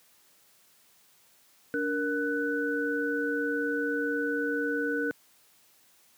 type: tone cluster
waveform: sine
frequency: 289.6 / 467.9 / 1492 Hz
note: D4 / A#4 / F#6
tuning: -24 / +6 / +14 cents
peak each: -31 dBFS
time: 1.74-5.11 s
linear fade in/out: 0 ms
effects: white hiss -62 dBFS RMS until 6.17 s + high-pass 100 Hz 12 dB/octave